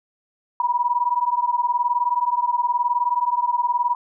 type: beating tone pair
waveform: sine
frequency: 960 / 979 Hz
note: B5 / B5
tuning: -49 / -15 cents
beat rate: 19 Hz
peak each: -21 dBFS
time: 0.6-3.95 s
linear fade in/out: 2 ms
effects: none